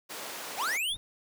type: high-pass noise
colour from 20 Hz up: pink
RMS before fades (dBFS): -40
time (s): 0.09-0.78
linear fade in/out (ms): 20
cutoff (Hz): 430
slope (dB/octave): 12
type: linear sweep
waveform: square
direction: up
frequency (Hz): 578 to 3768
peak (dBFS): -29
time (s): 0.56-0.97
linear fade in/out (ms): 50
type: noise with exponential growth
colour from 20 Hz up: brown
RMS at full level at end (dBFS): -43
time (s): 0.79-0.97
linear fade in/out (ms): 0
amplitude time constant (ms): 37
effects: none